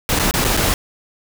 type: noise with dropouts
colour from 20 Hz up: pink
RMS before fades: -17 dBFS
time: 0.09-0.74 s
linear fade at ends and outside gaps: 1 ms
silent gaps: 0.19-0.196 / 0.311-0.339 / 0.443-0.448 / 0.568-0.573 s
effects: none